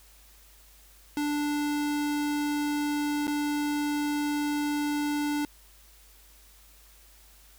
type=tone with dropouts; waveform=square; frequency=293.7 Hz; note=D4; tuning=in tune; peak=-27 dBFS; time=1.17-5.45 s; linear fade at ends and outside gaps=1 ms; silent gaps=3.27-3.278 s; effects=added 50 Hz sine -56 dBFS peak until 7.58 s + white hiss -57 dBFS RMS until 7.58 s